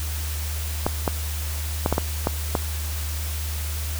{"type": "clicks", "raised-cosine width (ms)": 1, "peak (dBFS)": -6, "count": 7, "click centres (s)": [0.865, 1.078, 1.861, 1.926, 1.981, 2.271, 2.552], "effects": ["added 76 Hz sine -26 dBFS peak until 3.99 s", "white hiss -34 dBFS RMS until 3.99 s"]}